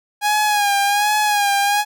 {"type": "tone with vibrato", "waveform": "sawtooth", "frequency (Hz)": 823, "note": "G#5", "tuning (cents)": -16, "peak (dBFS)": -11, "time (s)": [0.21, 1.85], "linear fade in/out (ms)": 50, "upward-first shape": "sine", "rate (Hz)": 1.3, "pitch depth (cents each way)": 51, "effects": []}